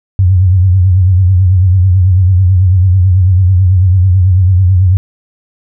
sine tone with vibrato, 92.4 Hz, F#2, 2 cents flat, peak -4 dBFS, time 0.19-4.97 s, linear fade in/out 0 ms, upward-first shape triangle, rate 9.1 Hz, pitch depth 110 cents each way, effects none

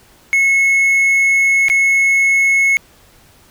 triangle tone with dropouts, 2186 Hz, C#7, 25 cents flat, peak -8 dBFS, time 0.33-2.77 s, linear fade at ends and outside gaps 0 ms, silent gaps 1.684-1.699 s, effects pink hiss -48 dBFS RMS until 3.5 s

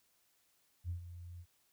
sine tone with ADSR envelope, 87.2 Hz, F2, 2 cents flat, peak -34 dBFS, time 0.84-1.46 s, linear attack 53 ms, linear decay 110 ms, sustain -12 dB, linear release 61 ms, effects tanh soft clip ceiling -30 dBFS + white hiss -74 dBFS RMS until 1.72 s

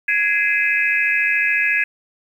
sine tone cluster, 1669 / 2065 / 2336 / 2482 / 2576 Hz, G#6 / C7 / D7 / D#7 / E7, +8 / -23 / -10 / -5 / -41 cents, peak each -19 / -21 / -28 / -25 / -21 dBFS, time 0.08-1.84 s, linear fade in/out 5 ms, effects 8-bit

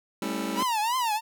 sawtooth chord, A dominant seventh, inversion third, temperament just, 198 / 220 / 275 / 330 Hz, G3 / A3 / C#4 / E4, +18 / 0 / -14 / +2 cents, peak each -30 dBFS, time 0.22-0.63 s, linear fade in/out 2 ms
45% pulse tone with vibrato, 932.3 Hz, A#5, in tune, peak -24 dBFS, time 0.55-1.21 s, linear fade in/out 50 ms, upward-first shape triangle, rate 3 Hz, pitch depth 210 cents each way
effects none

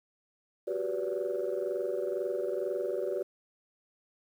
sine chord, G major seventh, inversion third, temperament equal with one note detuned, 370 / 392 / 493.9 / 576.6 Hz, F#4 / G4 / B4 / D5, 0 / 0 / 0 / -32 cents, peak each -34 / -35 / -35 / -34 dBFS, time 0.67-3.23 s, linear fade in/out 10 ms, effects tanh soft clip ceiling -23 dBFS + 10-bit

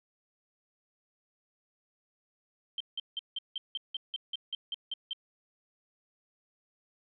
sine tone bursts, 3136 Hz, G7, in tune, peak -32 dBFS, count 13, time 2.78-5.132 s, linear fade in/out 2 ms, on 24 ms, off 170 ms, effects none

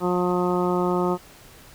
harmonic tone, 179 Hz, F3, 43 cents sharp, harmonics 1 / 2 / 3 / 4 / 5 / 6 / 7, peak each -25 / -23 / -30 / -31 / -30 / -33 / -31 dBFS, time 0-1.18 s, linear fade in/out 50 ms, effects pink hiss -48 dBFS RMS until 1.74 s

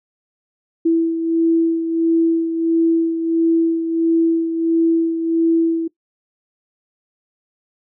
sine beating tone pair, 329.6 / 331.1 Hz, E4 / E4, 0 / +8 cents, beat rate 1.5 Hz, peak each -14 / -22 dBFS, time 0.85-5.88 s, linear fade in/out 10 ms, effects noise-tail reverb RT60 0.1 s tail -20 dB re dry

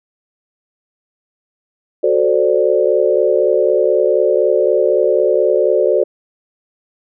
sine chord, D dominant seventh, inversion first, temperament equal, 370 / 440 / 523.3 / 587.3 Hz, F#4 / A4 / C5 / D5, 0 / 0 / 0 / 0 cents, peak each -16 dBFS, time 2.03-6.04 s, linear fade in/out 10 ms, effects none

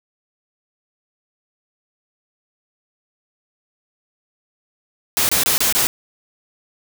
white noise bursts, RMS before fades -17 dBFS, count 5, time 5.17-5.87 s, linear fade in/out 0 ms, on 120 ms, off 25 ms, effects none

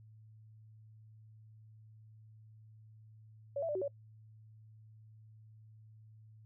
sine tone with pitch steps, 563 / 662 / 592 / 375.2 / 564 Hz, C#5 / E5 / D5 / F#4 / C#5, +27 / +7 / +14 / +24 / +30 cents, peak -33 dBFS, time 3.56-3.88 s, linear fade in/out 5 ms, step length 64 ms, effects noise-tail reverb RT60 0.1 s tail -24 dB re dry + added 109 Hz sine -55 dBFS peak until 6.45 s

